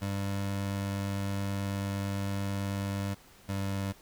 25% pulse tone pair in turn, 99 / 98.09 Hz, G2 / G2, +18 / +2 cents, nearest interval unison, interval 16 cents, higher first, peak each -27 dBFS, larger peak neither, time 0.01-3.15 / 3.48-3.93 s, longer first, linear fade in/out 20 ms, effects pink hiss -57 dBFS RMS until 4.01 s

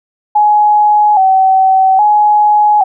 sine tone with vibrato, 800 Hz, G5, 35 cents sharp, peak -5 dBFS, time 0.35-2.84 s, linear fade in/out 10 ms, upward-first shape square, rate 0.61 Hz, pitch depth 83 cents each way, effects none

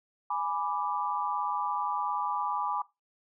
sine chord, G# diminished, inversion none, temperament equal, 830.6 / 987.8 / 1174.7 Hz, G#5 / B5 / D6, 0 / 0 / 0 cents, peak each -33 dBFS, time 0.3-2.82 s, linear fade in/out 5 ms, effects noise-tail reverb RT60 0.2 s tail -17 dB re dry

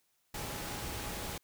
sine tone in noise, 830.6 Hz, G#5, in tune, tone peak -50 dBFS, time 0.34-1.38 s, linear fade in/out 5 ms, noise pink, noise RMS -40 dBFS, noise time 0.34-1.38 s, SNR -13 dB, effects white hiss -75 dBFS RMS until 1.43 s

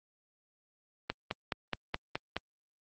click train, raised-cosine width 0.3 ms, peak -15 dBFS, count 7, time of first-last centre 1.1-2.366 s, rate 4.74 Hz, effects high-pass 80 Hz 12 dB/octave + Opus 24 kbps

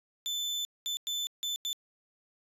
35% pulse tone bursts at uneven times, 3520 Hz, A7, in tune, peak -29 dBFS, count 5, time 0.26-0.65 / 0.86-0.97 / 1.07-1.27 / 1.43-1.56 / 1.65-1.73 s, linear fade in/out 0 ms, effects resampled to 32000 Hz

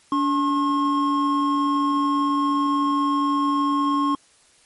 triangle tone pair together, 287.2 / 1076.2 Hz, D4 / C6, -39 / +48 cents, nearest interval octave + major seventh, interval 2287 cents, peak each -19 dBFS, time 0.12-4.15 s, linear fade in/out 2 ms, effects white hiss -56 dBFS RMS until 4.65 s + MP3 48 kbps

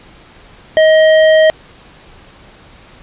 sine tone with hard clipping, 630 Hz, D#5, 21 cents sharp, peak -7 dBFS, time 0.77-1.5 s, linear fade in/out 0 ms, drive 13 dB, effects pink hiss -41 dBFS RMS until 3.02 s + resampled to 8000 Hz

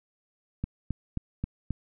click train, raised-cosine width 5 ms, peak -17 dBFS, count 5, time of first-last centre 0.64-1.707 s, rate 3.75 Hz, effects none

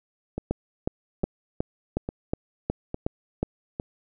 two click trains, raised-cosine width 2 ms, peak -11 / -16 dBFS, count 9 / 5, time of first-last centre 0.51-3.43 / 0.38-3.799 s, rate 2.74 / 1.17 Hz, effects none

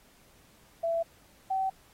sine tone pair in turn, 667 / 765.7 Hz, E5 / G5, +20 / -41 cents, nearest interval major second, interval 239 cents, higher second, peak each -26 dBFS, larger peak neither, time 0.83-1.03 / 1.5-1.7 s, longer neither, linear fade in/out 10 ms, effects pink hiss -61 dBFS RMS until 1.93 s + AAC 48 kbps

